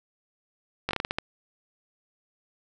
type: slowing click train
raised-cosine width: 0.3 ms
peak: -11 dBFS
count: 8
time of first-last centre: 0.89-1.185 s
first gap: 19 ms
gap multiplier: 1.26
effects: none